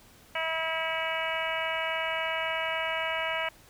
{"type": "harmonic tone", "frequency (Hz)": 323.6, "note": "E4", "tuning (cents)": -32, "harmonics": [2, 3, 4, 5, 6, 7, 8, 9], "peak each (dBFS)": [-34, -36, -38, -37, -38, -34, -41, -37], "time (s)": [0.35, 3.49], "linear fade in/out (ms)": 5, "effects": ["pink hiss -56 dBFS RMS until 3.69 s"]}